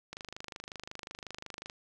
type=click train; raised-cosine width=0.2 ms; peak=-24 dBFS; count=41; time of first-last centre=0.13-1.699 s; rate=25.5 Hz; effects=none